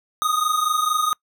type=tone pair together; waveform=square; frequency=1230 / 1254.4 Hz; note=D#6 / D#6; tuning=-20 / +14 cents; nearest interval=unison; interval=34 cents; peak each=-22 / -23 dBFS; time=0.22-1.13 s; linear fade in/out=0 ms; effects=noise-tail reverb RT60 0.1 s tail -26 dB re dry